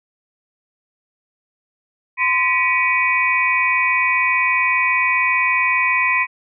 sine tone cluster, 1027 / 1943 / 2270 / 2485 Hz, C6 / B6 / C#7 / D#7, -33 / -29 / +41 / -3 cents, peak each -20 dBFS, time 2.17-6.27 s, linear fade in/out 50 ms, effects none

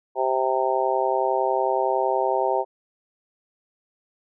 harmonic tone, 130.81 Hz, C3, in tune, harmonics 3 / 4 / 5 / 6 / 7, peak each -26 / -26 / -26 / -26 / -26 dBFS, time 0.15-2.65 s, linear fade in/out 50 ms, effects none

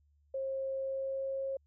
sine tone with pitch glide, 536 to 539.7 Hz, C5 to C#5, +42 to -46 cents, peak -33 dBFS, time 0.34-1.57 s, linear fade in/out 5 ms, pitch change +12 cents, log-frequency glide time 0.78-1.32 s, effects added 73 Hz sine -66 dBFS peak until 1.66 s

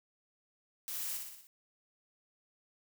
blue noise with echo, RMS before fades -40 dBFS, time 0.88-1.17 s, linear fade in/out 0 ms, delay 60 ms, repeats 5, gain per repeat -4 dB, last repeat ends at 1.47 s, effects none

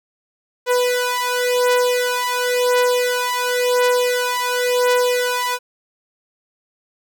sawtooth beating tone pair, 493.9 / 494.84 Hz, B4 / B4, 0 / +3 cents, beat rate 0.94 Hz, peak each -15 dBFS, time 0.66-5.59 s, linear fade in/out 50 ms, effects none

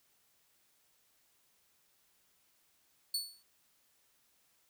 sawtooth tone with exponential decay, 4441 Hz, C#8, 2 cents sharp, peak -27 dBFS, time 3.14-3.43 s, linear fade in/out 5 ms, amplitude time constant 63 ms, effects white hiss -72 dBFS RMS until 4.69 s

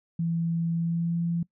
sine tone with pitch glide, 167 to 169.62 Hz, E3 to E3, +23 to +50 cents, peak -24 dBFS, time 0.19-1.43 s, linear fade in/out 5 ms, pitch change +27 cents, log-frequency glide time 0.74-1.2 s, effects noise-tail reverb RT60 0.1 s tail -22 dB re dry

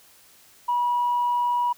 sine tone, 969 Hz, B5, 33 cents flat, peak -19 dBFS, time 0.68-1.73 s, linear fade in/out 10 ms, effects tanh soft clip ceiling -16 dBFS + white hiss -54 dBFS RMS until 1.77 s

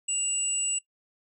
sine tone pair together, 2800 / 7890 Hz, F7 / B8, +4 / -3 cents, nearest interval octave + tritone, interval 1793 cents, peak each -33 / -26 dBFS, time 0.08-0.79 s, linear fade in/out 10 ms, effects noise-tail reverb RT60 0.1 s tail -20 dB re dry

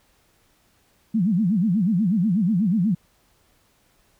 sine tone with vibrato, 196 Hz, G3, in tune, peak -17 dBFS, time 1.14-2.95 s, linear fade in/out 10 ms, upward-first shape sine, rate 8.2 Hz, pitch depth 270 cents each way, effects pink hiss -62 dBFS RMS until 4.19 s

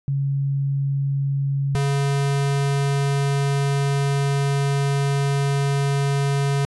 sine / square tone pair in turn, 138.59 / 139.88 Hz, C#3 / C#3, 0 / +16 cents, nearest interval unison, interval 16 cents, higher second, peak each -19 dBFS, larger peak neither, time 0.08-1.75 / 1.75-6.65 s, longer second, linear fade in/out 0 ms, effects resampled to 24000 Hz

